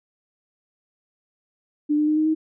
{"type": "tone with pitch steps", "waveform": "sine", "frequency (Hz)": [297.2, 301.5, 305.9, 310.4, 314.9], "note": ["D4", "D4", "D#4", "D#4", "D#4"], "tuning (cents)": [21, 46, -29, -4, 21], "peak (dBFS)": -17, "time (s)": [1.89, 2.35], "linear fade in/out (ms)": 20, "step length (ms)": 92, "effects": []}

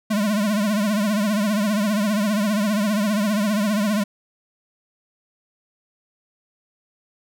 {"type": "tone with vibrato", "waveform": "square", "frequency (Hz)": 208.4, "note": "G#3", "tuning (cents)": 6, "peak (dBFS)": -19, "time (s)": [0.1, 4.04], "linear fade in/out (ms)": 10, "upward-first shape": "triangle", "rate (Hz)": 15, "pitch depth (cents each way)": 120, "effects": []}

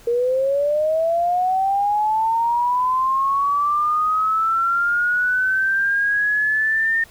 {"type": "linear sweep", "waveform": "sine", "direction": "up", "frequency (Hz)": [466.5, 1827], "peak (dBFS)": -16, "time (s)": [0.07, 7.04], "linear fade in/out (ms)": 5, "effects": ["pink hiss -48 dBFS RMS until 7.1 s"]}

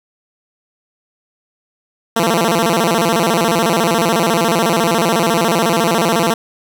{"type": "tone with vibrato", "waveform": "10% pulse", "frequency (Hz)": 196, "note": "G3", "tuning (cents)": 0, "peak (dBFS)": -4, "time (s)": [2.16, 6.34], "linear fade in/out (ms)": 5, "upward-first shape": "square", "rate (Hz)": 14, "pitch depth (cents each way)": 260, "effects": []}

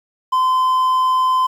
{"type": "tone", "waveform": "triangle", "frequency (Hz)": 1028, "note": "C6", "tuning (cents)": -31, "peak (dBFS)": -11, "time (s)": [0.32, 1.47], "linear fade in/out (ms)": 10, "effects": ["8-bit"]}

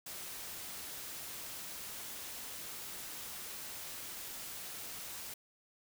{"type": "noise", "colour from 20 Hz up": "white", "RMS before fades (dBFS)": -45, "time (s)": [0.06, 5.34], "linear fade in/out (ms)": 5, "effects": []}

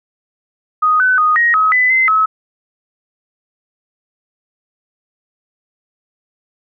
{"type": "tone with pitch steps", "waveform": "sine", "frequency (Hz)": [1246, 1508, 1241, 1882, 1275, 2003, 2060, 1288], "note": ["D#6", "F#6", "D#6", "A#6", "D#6", "B6", "C7", "E6"], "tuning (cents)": [2, 32, -5, 16, 42, 24, -28, -41], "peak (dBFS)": -9, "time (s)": [0.82, 2.26], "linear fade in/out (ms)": 10, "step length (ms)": 180, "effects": []}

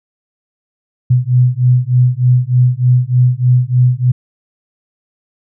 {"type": "beating tone pair", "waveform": "sine", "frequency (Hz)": [123.47, 126.77], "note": ["B2", "B2"], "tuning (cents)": [0, 46], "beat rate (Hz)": 3.3, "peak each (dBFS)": -11, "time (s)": [1.1, 4.12], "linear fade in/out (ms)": 10, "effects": []}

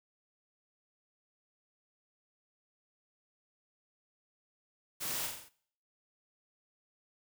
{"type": "noise with echo", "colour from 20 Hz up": "white", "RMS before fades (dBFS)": -38, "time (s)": [5, 5.28], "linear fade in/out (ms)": 20, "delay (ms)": 43, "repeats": 5, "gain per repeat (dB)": -4, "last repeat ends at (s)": 5.495, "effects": ["noise-tail reverb RT60 0.6 s tail -21 dB re dry"]}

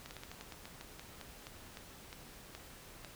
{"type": "slowing click train", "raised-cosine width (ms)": 0.2, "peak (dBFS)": -29, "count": 16, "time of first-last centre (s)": [0.06, 3.047], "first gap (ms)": 49, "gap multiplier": 1.18, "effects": ["pink hiss -54 dBFS RMS until 3.15 s"]}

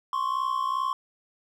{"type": "tone pair together", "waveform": "triangle", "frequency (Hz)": [1050.5, 1113], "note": ["C6", "C#6"], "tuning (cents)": [7, 7], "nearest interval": "minor second", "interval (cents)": 100, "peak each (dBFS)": [-25, -27], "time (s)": [0.13, 0.93], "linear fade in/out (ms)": 2, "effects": []}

